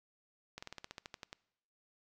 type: slowing click train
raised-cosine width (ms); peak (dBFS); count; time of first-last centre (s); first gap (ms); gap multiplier
0.2; -27; 12; 0.58-1.329; 45; 1.08
effects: noise-tail reverb RT60 0.8 s tail -23 dB re dry